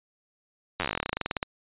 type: slowing click train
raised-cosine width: 0.3 ms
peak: -11 dBFS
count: 23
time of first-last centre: 0.8-1.429 s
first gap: 10 ms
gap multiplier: 1.09
effects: resampled to 8000 Hz